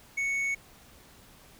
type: tone with tanh clipping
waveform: sine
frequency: 2217 Hz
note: C#7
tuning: in tune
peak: -28 dBFS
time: 0.17-0.55 s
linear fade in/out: 10 ms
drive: 6 dB
effects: pink hiss -55 dBFS RMS until 1.59 s